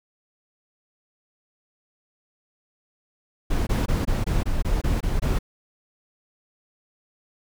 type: noise bursts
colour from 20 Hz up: brown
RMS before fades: -22 dBFS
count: 10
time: 3.5-5.389 s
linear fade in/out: 10 ms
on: 170 ms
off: 21 ms
effects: none